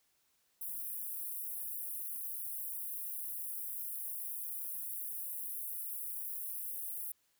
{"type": "high-pass noise", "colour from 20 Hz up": "white", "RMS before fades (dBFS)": -41, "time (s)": [0.61, 7.12], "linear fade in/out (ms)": 5, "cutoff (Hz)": 10000, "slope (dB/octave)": 48, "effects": ["white hiss -75 dBFS RMS until 7.39 s"]}